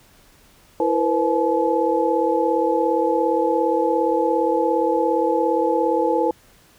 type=tone cluster; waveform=sine; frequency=330.7 / 473.7 / 511 / 858 Hz; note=E4 / A#4 / C5 / A5; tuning=+6 / +28 / -41 / -44 cents; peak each=-22 dBFS; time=0.8-6.31 s; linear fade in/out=2 ms; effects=pink hiss -53 dBFS RMS until 6.78 s